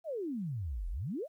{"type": "exponential two-way sweep", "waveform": "sine", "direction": "down then up", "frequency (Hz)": [698.5, 38.27, 698.5], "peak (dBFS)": -34, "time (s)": [0.04, 1.28], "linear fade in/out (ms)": 50, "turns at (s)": 0.89, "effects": ["12-bit"]}